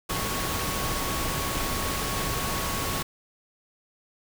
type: tone in noise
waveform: sine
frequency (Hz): 1108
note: C#6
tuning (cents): -1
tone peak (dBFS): -35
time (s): 0.09-3.03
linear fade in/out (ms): 10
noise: pink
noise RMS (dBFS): -29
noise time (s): 0.09-3.03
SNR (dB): -9
effects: none